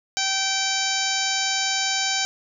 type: harmonic tone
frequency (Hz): 775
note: G5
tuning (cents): -20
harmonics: 1 / 2 / 3 / 4 / 5 / 6 / 7 / 8 / 9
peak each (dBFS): -30 / -30 / -30 / -30 / -30 / -30 / -30 / -30 / -30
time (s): 0.17-2.25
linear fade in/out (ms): 0
effects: none